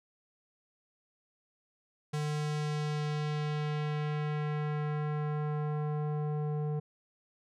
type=tone with low-pass filter sweep; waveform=square; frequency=150.1 Hz; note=D3; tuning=38 cents sharp; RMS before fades=-33 dBFS; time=2.13-6.8 s; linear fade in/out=10 ms; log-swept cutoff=8400 to 610 Hz; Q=1; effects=none